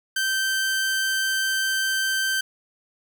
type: tone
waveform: sawtooth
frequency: 1555 Hz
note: G6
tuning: 14 cents flat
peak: -18 dBFS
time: 0.16-2.41 s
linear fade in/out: 5 ms
effects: 8-bit